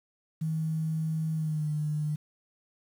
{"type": "tone with pitch glide", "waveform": "sine", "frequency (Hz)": [158.9, 151.02], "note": ["D#3", "D3"], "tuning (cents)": [37, 49], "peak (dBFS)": -27, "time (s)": [0.41, 2.16], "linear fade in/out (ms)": 10, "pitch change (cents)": -88, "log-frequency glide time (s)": [1.34, 1.68], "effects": ["9-bit"]}